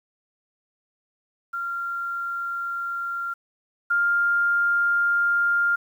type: tone pair in turn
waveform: sine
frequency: 1384 / 1400.9 Hz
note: F6 / F6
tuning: -16 / +5 cents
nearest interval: unison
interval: 21 cents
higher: second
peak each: -26 / -18 dBFS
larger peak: second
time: 1.53-3.34 / 3.9-5.76 s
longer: second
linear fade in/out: 10 ms
effects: 9-bit